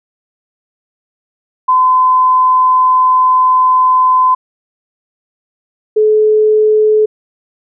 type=tone pair in turn; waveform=sine; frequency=1021 / 429.3 Hz; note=C6 / A4; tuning=-43 / -43 cents; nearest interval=octave + minor third; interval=1500 cents; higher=first; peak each=-6 dBFS; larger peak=neither; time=1.68-4.35 / 5.96-7.06 s; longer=first; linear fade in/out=10 ms; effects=none